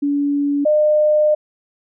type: tone pair in turn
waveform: sine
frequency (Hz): 285.8 / 605.6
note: D4 / D#5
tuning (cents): -47 / -47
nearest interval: octave + minor second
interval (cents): 1300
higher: second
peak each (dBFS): -15 / -11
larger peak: second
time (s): 0.02-0.65 / 0.65-1.35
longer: second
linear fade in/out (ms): 10
effects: none